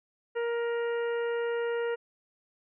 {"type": "harmonic tone", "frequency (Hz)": 469.5, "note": "A#4", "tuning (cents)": 12, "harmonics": [1, 2, 3, 4, 5, 6], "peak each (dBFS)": [-28, -41, -40, -42, -52, -49], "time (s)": [0.35, 1.96], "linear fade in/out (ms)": 20, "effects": []}